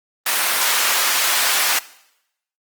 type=high-pass noise; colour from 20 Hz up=pink; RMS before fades=-18 dBFS; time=0.26-1.79 s; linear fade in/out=5 ms; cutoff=1100 Hz; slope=12 dB/octave; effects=noise-tail reverb RT60 0.8 s tail -19 dB re dry + Opus 24 kbps